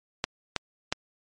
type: clicks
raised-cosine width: 0.2 ms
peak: -8 dBFS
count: 3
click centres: 0.241 / 0.563 / 0.925 s
effects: MP3 48 kbps